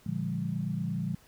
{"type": "chord", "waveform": "sine", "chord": "Bb dominant seventh", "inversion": "none", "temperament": "equal with one note detuned", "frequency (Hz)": [116.54, 146.83, 174.61, 204.1], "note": ["Bb2", "D3", "F3", "Ab3"], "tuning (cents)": [0, 0, 0, -30], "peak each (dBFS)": [-37, -35, -33, -36], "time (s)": [0.06, 1.15], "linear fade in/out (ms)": 5, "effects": ["pink hiss -60 dBFS RMS until 1.27 s"]}